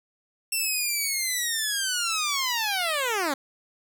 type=linear sweep; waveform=10% pulse; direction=down; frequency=2707 to 261.6 Hz; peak=-16 dBFS; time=0.52-3.34 s; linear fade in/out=5 ms; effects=none